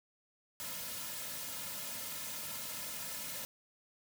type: noise with comb filter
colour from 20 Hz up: white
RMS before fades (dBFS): -42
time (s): 0.6-3.45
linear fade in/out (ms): 0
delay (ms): 2.6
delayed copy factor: -0.9
effects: none